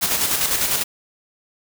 white noise with tremolo, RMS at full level -19 dBFS, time 0.01-0.84 s, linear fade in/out 20 ms, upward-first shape square, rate 10 Hz, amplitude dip 40%, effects none

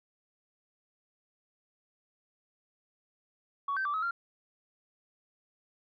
sine tone with pitch steps, 1121 / 1551 / 1165 / 1280 / 1385 Hz, C#6 / G6 / D6 / D#6 / F6, +19 / -19 / -14 / +49 / -15 cents, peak -28 dBFS, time 3.68-4.11 s, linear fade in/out 5 ms, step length 86 ms, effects tanh soft clip ceiling -25 dBFS

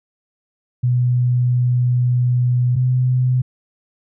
sine tone pair in turn, 123.7 / 126.81 Hz, B2 / B2, +3 / +46 cents, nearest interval unison, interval 43 cents, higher second, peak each -13 dBFS, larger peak neither, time 0.83-2.76 / 2.76-3.42 s, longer first, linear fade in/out 10 ms, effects none

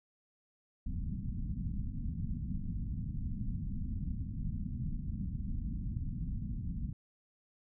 pink low-pass noise, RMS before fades -37 dBFS, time 0.86-6.93 s, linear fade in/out 5 ms, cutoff 240 Hz, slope 48 dB/octave, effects none

